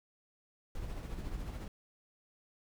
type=noise with tremolo; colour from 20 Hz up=brown; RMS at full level=-39 dBFS; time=0.75-1.68 s; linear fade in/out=2 ms; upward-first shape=sine; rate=14 Hz; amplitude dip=40%; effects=none